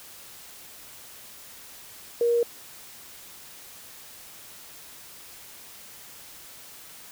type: tone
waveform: sine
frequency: 472.4 Hz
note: A#4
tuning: 23 cents sharp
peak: -19 dBFS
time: 2.21-2.43 s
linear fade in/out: 2 ms
effects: white hiss -46 dBFS RMS until 7.11 s